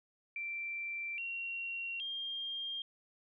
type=tone with pitch steps; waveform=sine; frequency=2349 / 2745 / 3209 Hz; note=D7 / F7 / G7; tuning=0 / -31 / +40 cents; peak=-37 dBFS; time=0.36-2.82 s; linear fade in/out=2 ms; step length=820 ms; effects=none